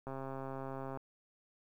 click train, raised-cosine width 1 ms, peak -29 dBFS, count 122, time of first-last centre 0.07-0.973 s, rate 134 Hz, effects 11-bit

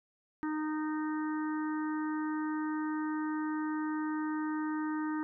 harmonic tone, 308.3 Hz, D#4, 16 cents flat, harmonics 1 / 3 / 4 / 5 / 6, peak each -32 / -42 / -44 / -46 / -48 dBFS, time 0.43-5.23 s, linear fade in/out 0 ms, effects none

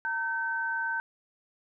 sine tone pair together, 914.5 / 1538 Hz, A#5 / G6, -33 / -33 cents, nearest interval major sixth, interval 900 cents, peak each -34 / -29 dBFS, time 0.05-1 s, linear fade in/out 0 ms, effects none

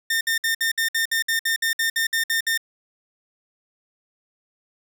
sawtooth tone bursts, 1815 Hz, A#6, 47 cents flat, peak -16 dBFS, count 15, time 0.1-2.576 s, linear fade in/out 5 ms, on 110 ms, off 59 ms, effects none

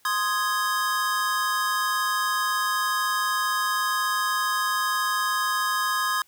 square chord, Ab major, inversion first, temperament equal, 1046.5 / 1244.5 / 1661.2 Hz, C6 / Eb6 / Ab6, 0 / 0 / 0 cents, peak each -28 dBFS, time 0.05-6.22 s, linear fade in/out 2 ms, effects white hiss -61 dBFS RMS until 6.27 s

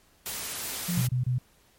white noise, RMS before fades -34 dBFS, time 0.26-1.07 s, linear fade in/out 0 ms
sine tone, 174.61 Hz, F3, in tune, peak -26 dBFS, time 0.88-1.02 s, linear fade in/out 10 ms
sine tone bursts, 125.5 Hz, B2, 28 cents sharp, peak -23 dBFS, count 3, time 0.97-1.384 s, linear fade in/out 5 ms, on 120 ms, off 27 ms
effects pink hiss -62 dBFS RMS until 1.78 s + MP3 64 kbps

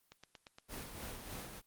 click train, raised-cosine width 0.2 ms, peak -34 dBFS, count 5, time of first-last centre 0.12-0.585 s, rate 8.61 Hz
pink noise with tremolo, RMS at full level -44 dBFS, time 0.68-1.62 s, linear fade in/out 50 ms, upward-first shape sine, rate 3.3 Hz, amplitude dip 45%
effects white hiss -75 dBFS RMS until 1.66 s + Opus 24 kbps

